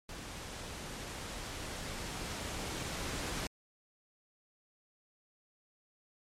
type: noise with level ramp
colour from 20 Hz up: pink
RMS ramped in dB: -45 to -37 dBFS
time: 0.09-3.47 s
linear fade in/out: 2 ms
effects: low-pass 9000 Hz 12 dB/octave + MP3 64 kbps